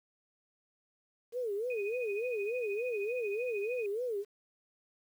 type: tone with vibrato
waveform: sine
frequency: 448.2 Hz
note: A4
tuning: 32 cents sharp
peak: -32 dBFS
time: 1.32-4.25 s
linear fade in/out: 50 ms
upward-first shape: sine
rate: 3.4 Hz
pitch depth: 210 cents each way
type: tone with tremolo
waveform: sine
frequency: 2489 Hz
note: D#7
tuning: in tune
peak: -38 dBFS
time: 1.7-3.86 s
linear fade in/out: 2 ms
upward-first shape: triangle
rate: 13 Hz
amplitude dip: 80%
effects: 10-bit